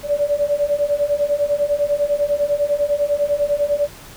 sine beating tone pair, 574 / 584 Hz, D5 / D5, -40 / -10 cents, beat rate 10 Hz, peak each -20 / -18 dBFS, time 0.03-3.89 s, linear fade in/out 50 ms, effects pink hiss -40 dBFS RMS until 4.16 s

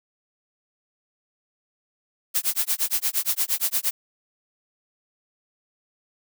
blue noise with tremolo, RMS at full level -21 dBFS, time 2.34-3.91 s, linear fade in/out 20 ms, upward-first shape sine, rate 8.6 Hz, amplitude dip 100%, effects none

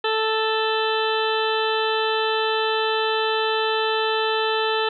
harmonic tone, 440 Hz, A4, in tune, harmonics 1 / 2 / 3 / 4 / 6 / 7 / 8 / 9, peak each -23 / -26 / -28 / -29 / -31 / -31 / -32 / -33 dBFS, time 0.04-4.89 s, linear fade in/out 5 ms, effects none

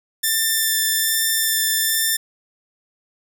5% pulse tone with vibrato, 1779 Hz, A6, 19 cents sharp, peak -7 dBFS, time 0.23-2.17 s, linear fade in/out 10 ms, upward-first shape sine, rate 1.2 Hz, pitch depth 9 cents each way, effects none

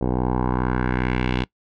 10% pulse tone with low-pass filter sweep, 62.4 Hz, B1, 19 cents sharp, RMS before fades -22 dBFS, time 0.01-1.44 s, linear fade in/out 5 ms, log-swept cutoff 600 to 3200 Hz, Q 2.1, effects noise-tail reverb RT60 0.1 s tail -22 dB re dry

